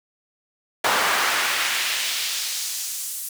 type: noise with high-pass filter sweep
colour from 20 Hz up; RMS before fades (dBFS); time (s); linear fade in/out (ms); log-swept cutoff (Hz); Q
brown; -24; 0.84-3.29; 5; 900 to 9900; 1.1
effects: none